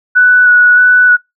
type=tone with vibrato; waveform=sine; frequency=1477 Hz; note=F#6; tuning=3 cents flat; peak=-3 dBFS; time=0.15-1.17 s; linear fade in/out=20 ms; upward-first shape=square; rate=1.6 Hz; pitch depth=12 cents each way; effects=noise-tail reverb RT60 0.2 s tail -25 dB re dry